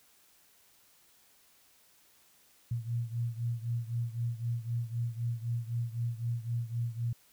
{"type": "beating tone pair", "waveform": "sine", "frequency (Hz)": [116.54, 120.44], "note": ["A#2", "B2"], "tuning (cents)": [0, -43], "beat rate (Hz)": 3.9, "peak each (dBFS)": [-33, -36], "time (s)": [2.71, 7.13], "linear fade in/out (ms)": 5, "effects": ["white hiss -64 dBFS RMS until 7.32 s"]}